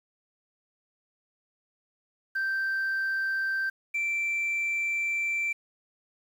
sine tone pair in turn, 1564 / 2343 Hz, G6 / D7, -4 / -5 cents, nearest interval perfect fifth, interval 699 cents, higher second, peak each -24 dBFS, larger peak neither, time 2.35-3.7 / 3.94-5.53 s, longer second, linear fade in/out 10 ms, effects tanh soft clip ceiling -24 dBFS + 9-bit

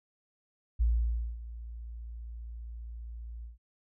sine tone with ADSR envelope, 57.5 Hz, A#1, 23 cents flat, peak -22 dBFS, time 0.79-3.58 s, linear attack 21 ms, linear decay 560 ms, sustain -17 dB, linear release 140 ms, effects none

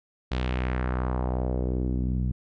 sawtooth tone with low-pass filter sweep, 62.8 Hz, B1, 30 cents sharp, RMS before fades -27 dBFS, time 0.31-2.32 s, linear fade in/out 10 ms, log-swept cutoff 3900 to 160 Hz, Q 1.8, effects none

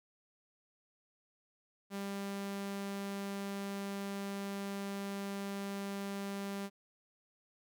sawtooth tone, 198.5 Hz, G3, 22 cents sharp, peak -34 dBFS, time 1.9-6.7 s, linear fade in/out 50 ms, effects none

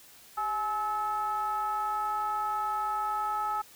triangle ring-modulated tone, 225.2 Hz, A3, 40 cents sharp, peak -23 dBFS, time 0.37-3.62 s, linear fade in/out 10 ms, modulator 1070 Hz, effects white hiss -54 dBFS RMS until 3.75 s

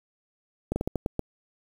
slowing click train, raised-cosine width 2 ms, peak -13 dBFS, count 7, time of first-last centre 0.72-1.193 s, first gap 40 ms, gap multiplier 1.27, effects 7-bit

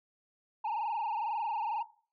sine tone with frequency modulation, 880 Hz, A5, in tune, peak -28 dBFS, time 0.64-1.83 s, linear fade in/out 10 ms, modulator 22.1 Hz, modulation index 2.7, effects noise-tail reverb RT60 0.4 s tail -19 dB re dry + tanh soft clip ceiling -30 dBFS

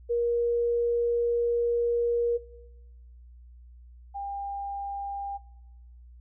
sine tone pair in turn, 473.6 / 799.7 Hz, A#4 / G5, +27 / +34 cents, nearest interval major sixth, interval 907 cents, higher second, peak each -23 / -32 dBFS, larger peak first, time 0.09-2.38 / 4.14-5.38 s, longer first, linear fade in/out 20 ms, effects noise-tail reverb RT60 1.0 s tail -21 dB re dry + added 60 Hz sine -47 dBFS peak until 6.2 s

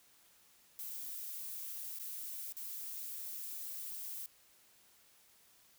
violet noise with dropouts, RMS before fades -44 dBFS, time 0.79-4.26 s, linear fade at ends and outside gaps 1 ms, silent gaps 1.988-1.997 / 2.524-2.568 s, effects white hiss -66 dBFS RMS until 5.78 s

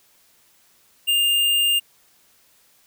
square tone, 2807 Hz, F7, 8 cents sharp, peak -17 dBFS, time 1.07-1.8 s, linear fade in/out 20 ms, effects white hiss -58 dBFS RMS until 2.86 s

